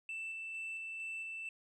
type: tone with tremolo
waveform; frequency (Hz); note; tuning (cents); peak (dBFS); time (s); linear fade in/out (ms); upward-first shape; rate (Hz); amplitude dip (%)
sine; 2658; E7; +14; -37; 0.09-1.49; 2; square; 2.2; 25
effects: tanh soft clip ceiling -38 dBFS